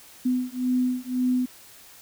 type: beating tone pair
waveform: sine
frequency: 250.9 / 252.8 Hz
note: B3 / B3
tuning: +28 / +41 cents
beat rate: 1.9 Hz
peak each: -25 dBFS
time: 0.25-1.46 s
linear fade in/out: 10 ms
effects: white hiss -49 dBFS RMS until 2.01 s